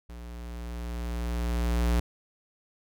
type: tone with level ramp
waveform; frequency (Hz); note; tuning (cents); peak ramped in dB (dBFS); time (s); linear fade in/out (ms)
square; 59.1; A#1; +24; -41 to -22; 0.09-2; 5
effects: none